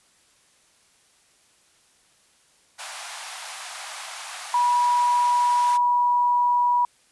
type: high-pass noise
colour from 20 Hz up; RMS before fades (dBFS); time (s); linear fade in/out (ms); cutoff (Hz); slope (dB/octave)
pink; -36; 2.78-5.78; 20; 680; 48
type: tone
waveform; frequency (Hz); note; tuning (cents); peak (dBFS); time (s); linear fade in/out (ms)
sine; 972; B5; -28; -17; 4.54-6.85; 2
effects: white hiss -60 dBFS RMS until 7.11 s + resampled to 24000 Hz